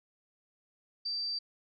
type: tone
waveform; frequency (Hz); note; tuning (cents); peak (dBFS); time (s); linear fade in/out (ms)
sine; 4665; D8; -12; -32; 1.05-1.39; 10
effects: none